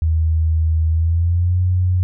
sine tone with pitch glide, 80.1 to 90.95 Hz, E2 to F#2, -49 to -29 cents, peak -13 dBFS, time 0.02-2.03 s, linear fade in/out 0 ms, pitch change +220 cents, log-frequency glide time 0.9-1.62 s, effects none

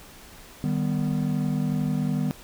triangle chord, Eb augmented, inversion none, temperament equal with one note detuned, 153.42 / 196 / 246.9 Hz, Eb3 / G3 / B3, -24 / 0 / 0 cents, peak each -24 / -26 / -26 dBFS, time 0.64-2.31 s, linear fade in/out 0 ms, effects pink hiss -47 dBFS RMS until 2.43 s

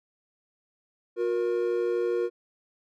triangle tone pair together, 360 / 472.3 Hz, F#4 / A#4, -47 / +23 cents, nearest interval perfect fourth, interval 470 cents, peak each -25 dBFS, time 1.16-2.3 s, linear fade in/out 50 ms, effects none

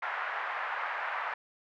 white band-pass noise, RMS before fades -35 dBFS, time 0.02-1.34 s, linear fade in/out 5 ms, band 730 to 1800 Hz, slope 24 dB/octave, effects none

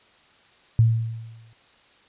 sine tone with exponential decay, 113.5 Hz, A#2, 46 cents flat, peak -11 dBFS, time 0.79-1.53 s, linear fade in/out 0 ms, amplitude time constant 160 ms, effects white hiss -56 dBFS RMS until 2.08 s + resampled to 8000 Hz

